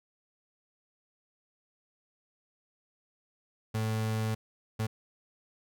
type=tone bursts at uneven times; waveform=35% pulse; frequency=110 Hz; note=A2; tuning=in tune; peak=-27 dBFS; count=2; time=3.74-4.35 / 4.79-4.87 s; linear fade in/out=10 ms; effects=none